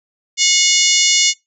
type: harmonic tone with a mistuned harmonic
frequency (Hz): 725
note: F#5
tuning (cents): -35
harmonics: 3 / 4 / 5 / 6 / 7 / 8 / 9 / 10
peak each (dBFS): -19 / -19 / -19 / -19 / -19 / -19 / -19 / -19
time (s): 0.37-1.34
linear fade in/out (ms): 50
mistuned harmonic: 5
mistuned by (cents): -40
effects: noise-tail reverb RT60 0.2 s tail -25 dB re dry